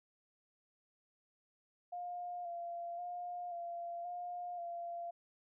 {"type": "tone with vibrato", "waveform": "sine", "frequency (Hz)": 698.5, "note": "F5", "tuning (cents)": 0, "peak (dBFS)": -40, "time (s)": [1.92, 5.11], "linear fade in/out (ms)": 10, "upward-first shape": "square", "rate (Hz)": 0.94, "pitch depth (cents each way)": 25, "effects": []}